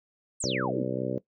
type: exponential sweep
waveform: sine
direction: down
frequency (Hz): 8870 to 214.7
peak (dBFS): -30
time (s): 0.4-0.83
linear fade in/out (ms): 5
type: harmonic tone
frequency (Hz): 63.9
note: C2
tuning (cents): -40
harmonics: 2 / 3 / 4 / 5 / 6 / 7 / 8 / 9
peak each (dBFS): -36 / -36 / -36 / -36 / -36 / -36 / -36 / -36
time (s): 0.44-1.18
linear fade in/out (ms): 0
effects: noise-tail reverb RT60 0.1 s tail -18 dB re dry